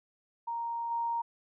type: tone with level steps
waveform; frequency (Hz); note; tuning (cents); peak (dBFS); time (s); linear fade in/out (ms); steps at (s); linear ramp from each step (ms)
sine; 932.3; A#5; 0; -32 / -29; 0.47-1.22; 10; 0.9; 20
effects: none